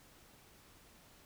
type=silence; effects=pink hiss -62 dBFS RMS until 1.25 s